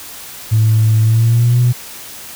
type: tone with pitch glide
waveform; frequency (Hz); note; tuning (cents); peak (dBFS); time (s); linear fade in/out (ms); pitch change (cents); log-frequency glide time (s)
sine; 110 to 122.76; A2 to B2; 0 to -10; -7; 0.51-1.73; 20; +190; 1.02-1.61
effects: tanh soft clip ceiling -4 dBFS + white hiss -32 dBFS RMS until 2.35 s